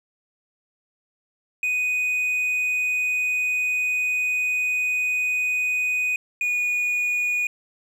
triangle tone pair in turn, 2490 / 2457 Hz, D#7 / D#7, +1 / -22 cents, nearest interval unison, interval 23 cents, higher first, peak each -19 dBFS, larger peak neither, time 1.63-6.16 / 6.41-7.47 s, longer first, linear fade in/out 2 ms, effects none

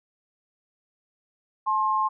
sine tone pair together, 863 / 1063.2 Hz, A5 / C6, -34 / +27 cents, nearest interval major third, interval 361 cents, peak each -26 / -22 dBFS, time 1.66-2.09 s, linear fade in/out 20 ms, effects none

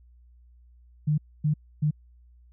sine tone bursts at uneven times, 150.7 Hz, D3, 45 cents sharp, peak -20 dBFS, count 3, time 1.07-1.18 / 1.44-1.54 / 1.82-1.91 s, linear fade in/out 10 ms, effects added 60 Hz sine -52 dBFS peak until 2.52 s

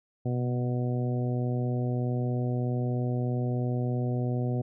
harmonic tone with a mistuned harmonic, 123.1 Hz, B2, 5 cents flat, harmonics 1 / 2 / 3 / 4 / 5 / 6, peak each -27 / -33 / -37 / -39 / -41 / -43 dBFS, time 0.25-4.62 s, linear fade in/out 10 ms, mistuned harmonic 1, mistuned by +24 cents, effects none

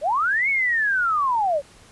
sine linear two-way sweep, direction up then down, 533 to 2240 to 533 Hz, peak -18 dBFS, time 0.01-1.62 s, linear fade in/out 50 ms, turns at 0.49 s, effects pink hiss -50 dBFS RMS until 1.91 s + resampled to 24000 Hz

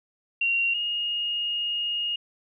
sine tone pair in turn, 2756 / 2856 Hz, F7 / F7, -24 / +38 cents, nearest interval minor second, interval 62 cents, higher second, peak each -21 / -25 dBFS, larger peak first, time 0.41-0.74 / 0.74-2.16 s, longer second, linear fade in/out 5 ms, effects none

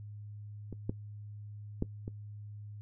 clicks, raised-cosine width 3 ms, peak -28 / -20 / -17 / -27 dBFS, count 4, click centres 0.727 / 0.895 / 1.824 / 2.079 s, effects noise-tail reverb RT60 0.1 s tail -18 dB re dry + added 104 Hz sine -43 dBFS peak until 2.81 s

